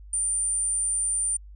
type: tone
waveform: sine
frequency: 9090 Hz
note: C#9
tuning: 42 cents sharp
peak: -23 dBFS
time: 0.13-1.37 s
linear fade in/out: 5 ms
effects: added 50 Hz sine -42 dBFS peak until 1.55 s